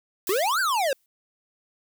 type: noise with exponential decay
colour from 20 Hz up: blue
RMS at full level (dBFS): -30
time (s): 0.27-1.06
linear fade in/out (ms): 1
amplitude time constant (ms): 170
type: exponential two-way sweep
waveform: square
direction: up then down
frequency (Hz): 349.2 to 1603 to 514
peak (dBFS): -22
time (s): 0.29-0.93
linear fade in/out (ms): 2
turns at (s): 0.6
effects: none